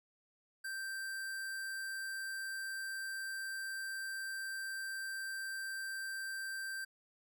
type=tone; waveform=square; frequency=1568 Hz; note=G6; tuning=in tune; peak=-40 dBFS; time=0.64-6.85 s; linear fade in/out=10 ms; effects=none